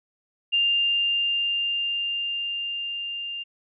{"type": "tone with level ramp", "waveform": "sine", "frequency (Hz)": 2798, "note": "F7", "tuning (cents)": 3, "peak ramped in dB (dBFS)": [-18, -30], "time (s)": [0.52, 3.44], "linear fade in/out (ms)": 20, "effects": []}